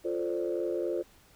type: chord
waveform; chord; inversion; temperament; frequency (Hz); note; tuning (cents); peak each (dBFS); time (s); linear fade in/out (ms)
sine; D minor seventh; first; equal; 349.2 / 440 / 523.3 / 587.3; F4 / A4 / C5 / D5; 0 / 0 / 0 / 0; -31 / -35 / -34 / -37; 0.04-1.03; 20
effects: tanh soft clip ceiling -20 dBFS + pink hiss -60 dBFS RMS until 1.35 s